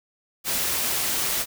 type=noise; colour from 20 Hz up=white; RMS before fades=-25 dBFS; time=0.44-1.46 s; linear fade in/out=50 ms; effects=none